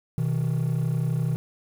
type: tone pair together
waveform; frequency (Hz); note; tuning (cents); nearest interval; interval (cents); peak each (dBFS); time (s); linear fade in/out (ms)
triangle; 126.59 / 158.6; B2 / D#3; +43 / +33; major third; 390; -22; 0.18-1.36; 0
effects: tanh soft clip ceiling -17 dBFS + 8-bit